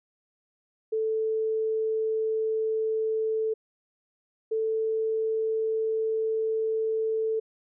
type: tone pair in turn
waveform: sine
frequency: 440 / 442 Hz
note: A4 / A4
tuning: 0 / +8 cents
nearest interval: unison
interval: 8 cents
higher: second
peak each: -24 dBFS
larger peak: neither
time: 0.92-3.54 / 4.51-7.4 s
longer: second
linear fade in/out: 10 ms
effects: none